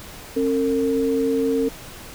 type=tone pair together; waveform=sine; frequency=270 / 454.8 Hz; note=C#4 / A#4; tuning=-45 / -43 cents; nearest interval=major sixth; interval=902 cents; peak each=-21 / -20 dBFS; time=0.36-1.69 s; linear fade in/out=10 ms; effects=pink hiss -39 dBFS RMS until 2.14 s